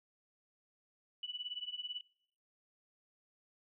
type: tone with tremolo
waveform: sine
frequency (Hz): 2961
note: F#7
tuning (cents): +1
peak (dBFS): -36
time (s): 1.23-2.01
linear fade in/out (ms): 2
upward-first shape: triangle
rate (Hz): 18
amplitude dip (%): 95
effects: noise-tail reverb RT60 0.7 s tail -24 dB re dry